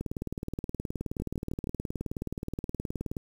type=two click trains; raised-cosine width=3 ms; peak=-20 / -21 dBFS; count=61 / 4; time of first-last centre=0.01-3.168 / 1.2-1.672 s; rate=19 / 6.36 Hz; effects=8-bit